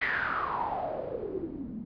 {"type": "noise with low-pass filter sweep", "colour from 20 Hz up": "white", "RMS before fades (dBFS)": -33, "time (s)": [0.01, 1.85], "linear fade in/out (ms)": 10, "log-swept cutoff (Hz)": [2000, 200], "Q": 7.2, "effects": ["resampled to 11025 Hz"]}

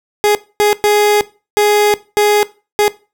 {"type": "tone bursts at uneven times", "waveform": "30% pulse", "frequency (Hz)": 416.1, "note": "G#4", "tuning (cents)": 3, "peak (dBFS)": -6, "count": 6, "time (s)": [[0.24, 0.35], [0.6, 0.73], [0.84, 1.21], [1.57, 1.94], [2.17, 2.43], [2.79, 2.88]], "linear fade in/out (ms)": 0, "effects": ["noise-tail reverb RT60 0.3 s tail -18 dB re dry"]}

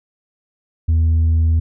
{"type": "tone with tanh clipping", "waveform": "triangle", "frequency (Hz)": 81.1, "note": "E2", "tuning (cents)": -28, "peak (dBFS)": -12, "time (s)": [0.88, 1.6], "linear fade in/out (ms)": 10, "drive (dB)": 7, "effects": []}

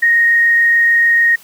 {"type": "tone with frequency modulation", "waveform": "sine", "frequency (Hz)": 1865, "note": "A#6", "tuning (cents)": 0, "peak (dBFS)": -8, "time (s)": [0.02, 1.36], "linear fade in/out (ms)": 10, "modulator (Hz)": 26.8, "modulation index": 0.41, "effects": ["white hiss -43 dBFS RMS until 1.43 s", "high-pass 60 Hz 12 dB/octave"]}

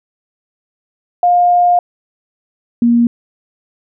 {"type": "tone pair in turn", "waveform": "sine", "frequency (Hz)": [708, 236.3], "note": ["F5", "A#3"], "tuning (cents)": [23, 24], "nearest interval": "octave + perfect fifth", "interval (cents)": 1899, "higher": "first", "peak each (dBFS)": -7, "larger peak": "neither", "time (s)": [[1.23, 1.79], [2.82, 3.07]], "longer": "first", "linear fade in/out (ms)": 2, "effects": []}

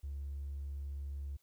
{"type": "tone with hard clipping", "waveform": "sine", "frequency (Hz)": 70.4, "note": "C#2", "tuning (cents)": 27, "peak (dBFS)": -39, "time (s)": [0.03, 1.37], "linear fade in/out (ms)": 10, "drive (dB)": 1, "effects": ["white hiss -75 dBFS RMS until 1.42 s"]}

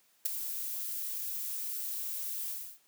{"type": "noise with ADSR envelope", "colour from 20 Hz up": "violet", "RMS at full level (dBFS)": -26, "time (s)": [0.25, 2.79], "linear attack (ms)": 9, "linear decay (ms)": 10, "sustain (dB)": -11, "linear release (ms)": 300, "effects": ["white hiss -68 dBFS RMS until 2.87 s", "high-pass 150 Hz 12 dB/octave"]}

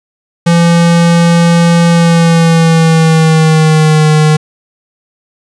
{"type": "tone with pitch glide", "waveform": "square", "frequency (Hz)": [169.9, 154.01], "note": ["F3", "D#3"], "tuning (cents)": [-47, -17], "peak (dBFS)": -5, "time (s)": [0.46, 4.37], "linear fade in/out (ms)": 10, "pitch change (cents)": -170, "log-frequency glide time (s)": [1.9, 4.09], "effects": ["resampled to 22050 Hz", "7-bit"]}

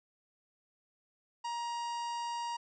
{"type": "harmonic tone with a mistuned harmonic", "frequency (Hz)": 944, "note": "A#5", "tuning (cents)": 22, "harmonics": [1, 2, 3, 4, 5, 6, 7, 8, 9], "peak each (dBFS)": [-35, -52, -48, -58, -50, -54, -61, -58, -62], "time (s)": [1.44, 2.57], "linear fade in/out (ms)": 10, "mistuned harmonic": 7, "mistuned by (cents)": -35, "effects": []}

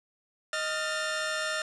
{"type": "tone cluster", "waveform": "sawtooth", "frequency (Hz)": [624, 1398, 1798], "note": ["D#5", "F6", "A6"], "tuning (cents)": [5, 1, 37], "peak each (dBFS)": -30, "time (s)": [0.53, 1.62], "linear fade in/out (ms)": 2, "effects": ["resampled to 22050 Hz", "8-bit"]}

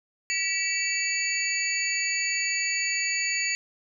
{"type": "tone cluster", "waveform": "sine", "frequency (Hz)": [1943, 2293, 2662, 4540, 6820], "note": ["B6", "D7", "E7", "C#8", "G#8"], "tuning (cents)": [-29, -42, 16, 41, 45], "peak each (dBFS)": -31, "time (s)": [0.3, 3.55], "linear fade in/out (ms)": 0, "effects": []}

